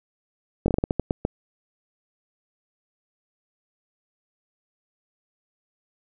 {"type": "slowing click train", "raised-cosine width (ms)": 2, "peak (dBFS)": -8, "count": 10, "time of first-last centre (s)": [0.66, 1.251], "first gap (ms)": 21, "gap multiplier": 1.27, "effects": []}